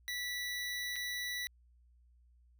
25% pulse tone with dropouts, 1961 Hz, B6, 13 cents flat, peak -33 dBFS, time 0.08-1.47 s, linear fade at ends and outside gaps 0 ms, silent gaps 0.958-0.963 s, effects added 60 Hz sine -62 dBFS peak until 2.59 s

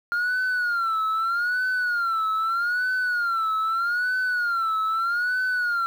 sine tone with vibrato, 1401 Hz, F6, 5 cents sharp, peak -19 dBFS, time 0.12-5.86 s, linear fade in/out 0 ms, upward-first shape sine, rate 0.8 Hz, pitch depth 130 cents each way, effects tanh soft clip ceiling -20 dBFS + 8-bit

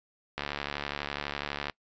click train, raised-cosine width 0.3 ms, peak -16 dBFS, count 96, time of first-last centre 0.38-1.698 s, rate 72.1 Hz, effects noise-tail reverb RT60 0.1 s tail -24 dB re dry + resampled to 16000 Hz

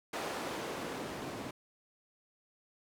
white noise with band-pass filter sweep, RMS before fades -40 dBFS, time 0.13-1.51 s, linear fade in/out 5 ms, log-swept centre 520 to 220 Hz, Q 0.78, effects none

